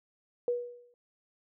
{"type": "tone with exponential decay", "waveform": "sine", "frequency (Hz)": 484.5, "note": "B4", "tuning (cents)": -33, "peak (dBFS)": -24, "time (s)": [0.48, 0.94], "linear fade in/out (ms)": 1, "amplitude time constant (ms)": 100, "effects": []}